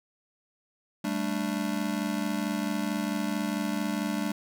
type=chord; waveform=square; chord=G suspended second; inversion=none; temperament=just; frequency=196 / 220.5 / 294 Hz; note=G3 / A3 / D4; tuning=0 / +4 / +2 cents; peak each=-33 dBFS; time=1.04-4.32 s; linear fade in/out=5 ms; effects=none